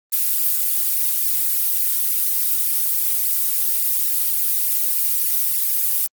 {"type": "noise with flanger", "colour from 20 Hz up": "violet", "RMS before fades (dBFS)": -19, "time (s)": [0.12, 6.07], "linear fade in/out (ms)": 10, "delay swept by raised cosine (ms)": [0.4, 4.2], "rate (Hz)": 3.5, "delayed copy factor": 0.95, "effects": ["Opus 32 kbps"]}